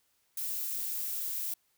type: noise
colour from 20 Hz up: violet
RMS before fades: -35 dBFS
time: 0.37-1.54 s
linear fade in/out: 5 ms
effects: white hiss -73 dBFS RMS until 1.77 s